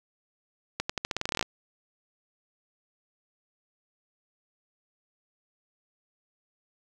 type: accelerating click train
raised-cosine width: 0.2 ms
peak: -11 dBFS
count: 15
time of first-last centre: 0.8-1.427 s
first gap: 95 ms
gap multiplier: 0.87
effects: 8-bit